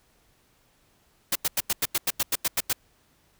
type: noise bursts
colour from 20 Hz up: white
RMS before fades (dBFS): -24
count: 12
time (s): 1.32-2.73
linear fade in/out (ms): 5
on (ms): 35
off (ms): 90
effects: pink hiss -64 dBFS RMS until 3.39 s